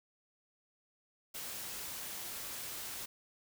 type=noise; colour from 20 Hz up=white; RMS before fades=-43 dBFS; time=1.34-3.06 s; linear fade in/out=10 ms; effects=none